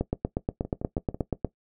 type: two click trains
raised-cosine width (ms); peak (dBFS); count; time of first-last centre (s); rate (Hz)
2; -12 / -21; 13 / 4; 0.01-1.447 / 0.65-1.145; 8.35 / 6.06
effects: noise-tail reverb RT60 0.1 s tail -17 dB re dry